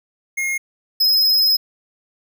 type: tone pair in turn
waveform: square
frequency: 2146 / 5104 Hz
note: C7 / D#8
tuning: +43 / +43 cents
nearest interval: octave + minor third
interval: 1500 cents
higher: second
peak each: -20 / -13 dBFS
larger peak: second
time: 0.37-0.58 / 1-1.57 s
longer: second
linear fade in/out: 10 ms
effects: none